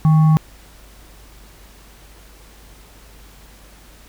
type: tone with frequency modulation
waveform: sine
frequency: 155.56 Hz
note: D#3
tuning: in tune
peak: -9 dBFS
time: 0.05-0.37 s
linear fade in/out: 0 ms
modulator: 952 Hz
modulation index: 0.23
effects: added 50 Hz sine -44 dBFS peak until 4.08 s + pink hiss -47 dBFS RMS until 4.08 s

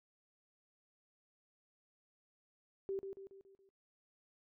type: tone with echo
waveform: sine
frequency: 389.6 Hz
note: G4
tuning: 11 cents flat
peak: -36 dBFS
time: 2.89-2.99 s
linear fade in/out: 0 ms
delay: 140 ms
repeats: 5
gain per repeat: -6 dB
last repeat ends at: 3.69 s
effects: noise-tail reverb RT60 0.3 s tail -25 dB re dry

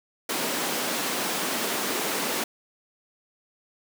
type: high-pass noise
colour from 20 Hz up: pink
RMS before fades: -28 dBFS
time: 0.29-2.44 s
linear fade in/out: 5 ms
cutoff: 220 Hz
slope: 24 dB/octave
effects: none

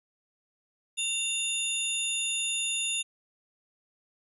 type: tone cluster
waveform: sine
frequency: 2760 / 3611 / 6930 / 10380 Hz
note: F7 / A7 / A8 / E9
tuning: -21 / +44 / -27 / -28 cents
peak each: -32 / -33 / -34 / -34 dBFS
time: 0.97-3.03 s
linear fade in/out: 20 ms
effects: none

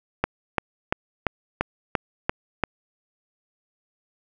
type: click train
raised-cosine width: 0.5 ms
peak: -5 dBFS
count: 8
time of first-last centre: 0.24-2.637 s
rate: 2.92 Hz
effects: none

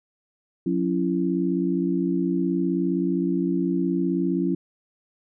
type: tone cluster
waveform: sine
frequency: 180.8 / 276.5 / 335.8 Hz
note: F#3 / C#4 / E4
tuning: -40 / -4 / +32 cents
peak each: -25 dBFS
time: 0.66-4.55 s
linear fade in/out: 5 ms
effects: none

